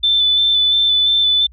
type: tone with vibrato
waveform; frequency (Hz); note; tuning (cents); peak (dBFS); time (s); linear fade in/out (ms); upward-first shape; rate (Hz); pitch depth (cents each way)
sine; 3520; A7; 0; -11; 0.03-1.47; 10; square; 2.9; 13
effects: added 60 Hz sine -40 dBFS peak until 1.52 s